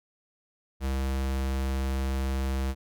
square tone, 66.6 Hz, C2, 31 cents sharp, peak -27 dBFS, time 0.8-2.75 s, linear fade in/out 50 ms, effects none

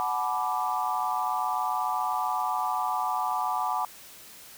sine chord, B minor seventh, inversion second, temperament equal with one note detuned, 740 / 860.4 / 987.8 / 1174.7 Hz, F#5 / A5 / B5 / D6, 0 / -39 / 0 / 0 cents, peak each -31 dBFS, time 0-3.85 s, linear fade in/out 0 ms, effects white hiss -48 dBFS RMS until 4.57 s

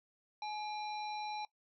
harmonic tone with a mistuned harmonic, 798 Hz, G5, 31 cents sharp, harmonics 1 / 3 / 5 / 7, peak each -39 / -49 / -49 / -56 dBFS, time 0.42-1.45 s, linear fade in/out 2 ms, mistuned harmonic 1, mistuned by +99 cents, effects noise-tail reverb RT60 0.1 s tail -20 dB re dry

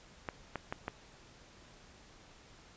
clicks, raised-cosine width 0.5 ms, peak -21 dBFS, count 4, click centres 0.288 / 0.557 / 0.725 / 0.881 s, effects pink hiss -58 dBFS RMS until 2.76 s + resampled to 16000 Hz

